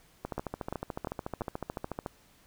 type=two click trains; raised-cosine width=1 ms; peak=-20 / -19 dBFS; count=26 / 4; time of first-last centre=0.25-2.062 / 0.38-1.418 s; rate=13.8 / 2.89 Hz; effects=pink hiss -62 dBFS RMS until 2.46 s